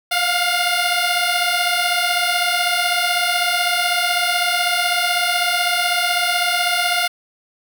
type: beating tone pair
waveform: 10% pulse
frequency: 698.5 / 714.5 Hz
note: F5 / F5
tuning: 0 / +39 cents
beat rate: 16 Hz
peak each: -11 dBFS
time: 0.11-7.08 s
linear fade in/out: 10 ms
effects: none